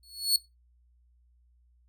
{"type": "tone with exponential growth", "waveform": "sawtooth", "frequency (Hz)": 4387, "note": "C#8", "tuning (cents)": -19, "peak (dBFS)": -16, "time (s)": [0.03, 0.36], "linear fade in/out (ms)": 2, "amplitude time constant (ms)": 71, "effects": ["noise-tail reverb RT60 0.2 s tail -17 dB re dry", "added 60 Hz sine -61 dBFS peak until 1.88 s"]}